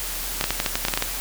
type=clicks; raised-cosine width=0.2 ms; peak=-4 dBFS; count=11; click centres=0.411 / 0.441 / 0.506 / 0.601 / 0.662 / 0.755 / 0.851 / 0.884 / 0.938 / 0.975 / 1.024 s; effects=added 40 Hz sine -35 dBFS peak until 1.2 s + white hiss -30 dBFS RMS until 1.2 s